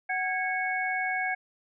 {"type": "tone cluster", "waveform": "sine", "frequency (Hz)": [747, 1642, 2210], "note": ["F#5", "G#6", "C#7"], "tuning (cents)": [16, -20, -6], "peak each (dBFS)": -31, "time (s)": [0.09, 1.35], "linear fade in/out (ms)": 10, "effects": []}